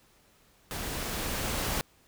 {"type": "noise with level ramp", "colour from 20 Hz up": "pink", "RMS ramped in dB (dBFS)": [-36, -30], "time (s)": [0.71, 1.81], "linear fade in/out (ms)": 0, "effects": ["pink hiss -63 dBFS RMS until 2.07 s"]}